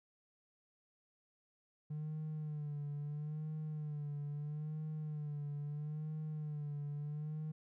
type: tone with vibrato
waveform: triangle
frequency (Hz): 150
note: D3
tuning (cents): +37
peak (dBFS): -36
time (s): 1.9-7.52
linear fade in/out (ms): 10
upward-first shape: sine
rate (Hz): 0.76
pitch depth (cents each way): 58
effects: tanh soft clip ceiling -34 dBFS